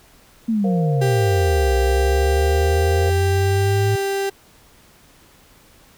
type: exponential two-way sweep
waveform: sine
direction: down then up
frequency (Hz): 233.1 to 62 to 107.8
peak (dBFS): -16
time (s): 0.48-3.96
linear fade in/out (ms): 10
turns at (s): 1.75
type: chord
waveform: sine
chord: Bb suspended second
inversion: none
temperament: just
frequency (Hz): 466.2 / 524.4 / 699.2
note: Bb4 / C5 / F5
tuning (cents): 0 / +4 / +2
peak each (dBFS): -25 / -30 / -29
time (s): 0.64-3.1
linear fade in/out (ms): 5
type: tone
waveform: 35% pulse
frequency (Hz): 393.7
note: G4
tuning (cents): +8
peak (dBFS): -18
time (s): 1.01-4.3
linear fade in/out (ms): 10
effects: pink hiss -51 dBFS RMS until 5.97 s